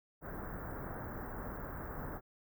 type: band-stop noise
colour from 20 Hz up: pink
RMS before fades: -43 dBFS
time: 0.21-2.21 s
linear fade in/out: 50 ms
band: 1700 to 16000 Hz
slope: 48 dB/octave
effects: none